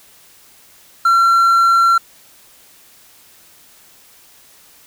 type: tone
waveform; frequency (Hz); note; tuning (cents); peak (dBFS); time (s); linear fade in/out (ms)
triangle; 1362; F6; -44; -7; 1.05-1.98; 5
effects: white hiss -47 dBFS RMS until 4.86 s